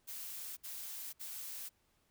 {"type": "noise bursts", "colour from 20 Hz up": "blue", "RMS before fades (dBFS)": -45, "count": 3, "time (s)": [0.07, 1.694], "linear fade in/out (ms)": 20, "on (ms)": 500, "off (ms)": 62, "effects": ["pink hiss -75 dBFS RMS until 2.1 s"]}